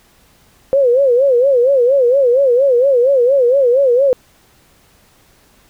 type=tone with vibrato; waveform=sine; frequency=517 Hz; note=C5; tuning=21 cents flat; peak=-8 dBFS; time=0.73-4.13 s; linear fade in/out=0 ms; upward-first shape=sine; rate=4.3 Hz; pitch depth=150 cents each way; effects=pink hiss -51 dBFS RMS until 5.69 s